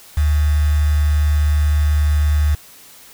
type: tone with quantisation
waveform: sine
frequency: 74.5 Hz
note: D2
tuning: 25 cents sharp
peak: -12 dBFS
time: 0.17-2.55 s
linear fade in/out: 5 ms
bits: 5
effects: white hiss -43 dBFS RMS until 3.13 s